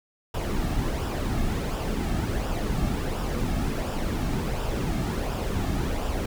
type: noise with flanger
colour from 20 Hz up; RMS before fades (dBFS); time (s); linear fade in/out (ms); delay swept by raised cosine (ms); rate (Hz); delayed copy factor
brown; -27; 0.34-6.26; 5; 0.47 to 2.07; 1.4; -0.5
effects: none